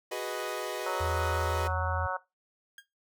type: chord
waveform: sawtooth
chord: G# minor seventh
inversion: third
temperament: equal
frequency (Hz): 370 / 415.3 / 493.9 / 622.3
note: F#4 / G#4 / B4 / D#5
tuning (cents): 0 / 0 / 0 / 0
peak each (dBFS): -34 / -36 / -34 / -34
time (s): 0.11-1.68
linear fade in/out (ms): 10
type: harmonic tone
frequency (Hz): 185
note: F#3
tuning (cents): 0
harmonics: 3 / 4 / 5 / 6 / 7 / 8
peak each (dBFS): -37 / -37 / -37 / -37 / -37 / -37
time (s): 0.86-2.17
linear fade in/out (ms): 5
type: tone with pitch glide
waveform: sine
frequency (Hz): 83.3 to 84.95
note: E2 to F2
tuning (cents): +19 to -47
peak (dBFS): -31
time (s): 1-2.07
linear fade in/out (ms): 10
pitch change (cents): +34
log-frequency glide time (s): 1.69-1.77
type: tone with exponential decay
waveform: 30% pulse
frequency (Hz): 1619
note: G#6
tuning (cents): -45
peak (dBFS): -39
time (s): 2.78-2.86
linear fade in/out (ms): 2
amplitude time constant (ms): 16
effects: noise-tail reverb RT60 0.2 s tail -17 dB re dry